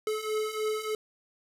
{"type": "beating tone pair", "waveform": "square", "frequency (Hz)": [428.8, 432.1], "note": ["A4", "A4"], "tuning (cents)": [-45, -31], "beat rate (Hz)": 3.3, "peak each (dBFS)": [-35, -31], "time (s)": [0.07, 0.95], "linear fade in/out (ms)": 2, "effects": ["resampled to 32000 Hz", "9-bit"]}